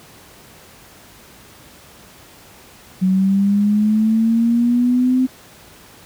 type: linear sweep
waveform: sine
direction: up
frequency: 184.9 to 259.1 Hz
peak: -12 dBFS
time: 3.01-5.27 s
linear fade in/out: 20 ms
effects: pink hiss -44 dBFS RMS until 6.05 s + high-pass 60 Hz 12 dB/octave